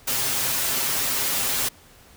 white noise with comb filter, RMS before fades -24 dBFS, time 0.07-1.69 s, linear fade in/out 10 ms, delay 7.5 ms, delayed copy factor +0.65, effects pink hiss -51 dBFS RMS until 2.16 s

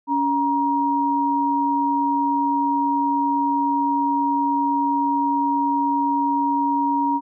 sine tone pair together, 281.5 / 945.9 Hz, C#4 / A#5, +27 / +25 cents, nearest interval octave + major sixth, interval 2098 cents, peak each -22 / -19 dBFS, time 0.07-7.21 s, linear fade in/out 50 ms, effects none

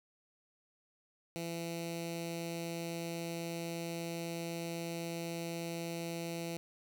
10% pulse tone with notch filter, 168.1 Hz, E3, 34 cents sharp, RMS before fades -40 dBFS, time 1.36-6.57 s, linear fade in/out 0 ms, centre 1100 Hz, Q 0.81, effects none

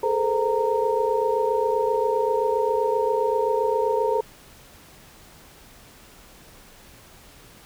sine tone cluster, 419.7 / 447.3 / 513 / 924 Hz, G#4 / A4 / C5 / A#5, +18 / +28 / -34 / -16 cents, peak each -25 dBFS, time 0.03-4.21 s, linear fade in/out 5 ms, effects pink hiss -49 dBFS RMS until 7.65 s

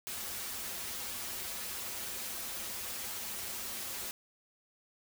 white noise with comb filter, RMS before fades -40 dBFS, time 0.07-4.11 s, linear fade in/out 0 ms, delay 6.7 ms, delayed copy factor -0.7, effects none

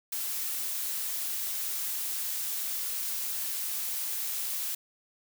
blue noise, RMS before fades -33 dBFS, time 0.12-4.75 s, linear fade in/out 5 ms, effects none

